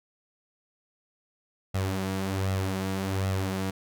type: tone with flanger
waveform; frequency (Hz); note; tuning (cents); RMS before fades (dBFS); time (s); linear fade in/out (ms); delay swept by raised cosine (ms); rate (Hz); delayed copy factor
sawtooth; 95.8; G2; -39; -29; 1.74-3.71; 10; 1.5 to 6.2; 1.3; +0.55
effects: none